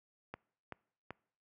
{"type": "click train", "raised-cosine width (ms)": 0.5, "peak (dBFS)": -27, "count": 3, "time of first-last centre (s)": [0.34, 1.106], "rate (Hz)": 2.61, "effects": ["noise-tail reverb RT60 0.6 s tail -25 dB re dry", "high-pass 80 Hz 12 dB/octave"]}